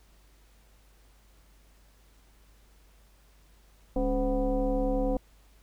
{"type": "tone with frequency modulation", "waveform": "sine", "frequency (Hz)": 273.5, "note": "C#4", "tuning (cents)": -23, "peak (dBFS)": -24, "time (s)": [3.96, 5.17], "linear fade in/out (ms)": 2, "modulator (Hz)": 238, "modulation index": 1.5, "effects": ["added 50 Hz sine -57 dBFS peak until 5.62 s", "pink hiss -64 dBFS RMS until 5.62 s"]}